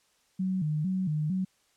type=tone with vibrato; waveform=sine; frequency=168.9 Hz; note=E3; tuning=42 cents sharp; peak=-26 dBFS; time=0.39-1.45 s; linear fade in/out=10 ms; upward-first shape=square; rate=2.2 Hz; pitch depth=180 cents each way; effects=white hiss -68 dBFS RMS until 1.76 s + low-pass 9000 Hz 12 dB/octave